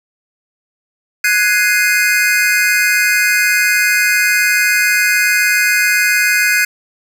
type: chord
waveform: square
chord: Ab dominant seventh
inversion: third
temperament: equal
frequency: 1480 / 1661.2 / 2093 / 2489 Hz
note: Gb6 / Ab6 / C7 / Eb7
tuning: 0 / 0 / 0 / 0 cents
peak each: -17 dBFS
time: 1.24-6.65 s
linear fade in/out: 5 ms
effects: none